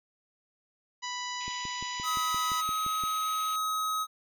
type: harmonic tone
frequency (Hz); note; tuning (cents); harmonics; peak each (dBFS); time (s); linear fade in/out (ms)
987.8; B5; 0; 1 / 2 / 3 / 4 / 5 / 6 / 7; -37 / -40 / -42 / -43 / -44 / -45 / -45; 1.02-2.62; 20
type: band-pass noise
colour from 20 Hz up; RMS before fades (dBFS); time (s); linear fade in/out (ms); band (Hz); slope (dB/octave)
pink; -49; 1.4-3.56; 5; 2100 to 4100; 48
type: click train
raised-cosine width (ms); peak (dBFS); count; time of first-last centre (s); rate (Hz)
3; -30; 10; 1.48-3.037; 5.78
type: tone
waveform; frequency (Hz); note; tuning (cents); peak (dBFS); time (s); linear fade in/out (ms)
square; 1270; D#6; +35; -29; 2.03-4.07; 50
effects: none